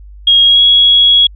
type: tone with pitch glide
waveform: sine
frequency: 3274 to 3331 Hz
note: G#7 to G#7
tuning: -25 to +4 cents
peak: -4 dBFS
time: 0.27-1.27 s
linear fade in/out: 5 ms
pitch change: +29 cents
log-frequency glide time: 0.44-0.62 s
effects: added 50 Hz sine -31 dBFS peak until 1.35 s